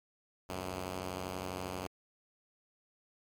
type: tone pair together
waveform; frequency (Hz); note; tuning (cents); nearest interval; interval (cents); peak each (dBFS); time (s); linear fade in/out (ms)
5% pulse; 71.97 / 92.5; D2 / F#2; -34 / 0; major third; 434; -35 / -27; 0.49-1.87; 5
effects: MP3 96 kbps